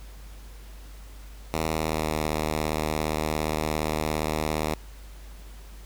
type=tone with pitch glide; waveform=5% pulse; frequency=79.7 to 77.34 Hz; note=D#2 to D#2; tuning=+42 to -10 cents; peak=-14 dBFS; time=1.54-4.74 s; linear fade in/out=0 ms; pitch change=-52 cents; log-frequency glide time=1.64-2.16 s; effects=added 50 Hz sine -41 dBFS peak until 5.85 s + pink hiss -52 dBFS RMS until 5.85 s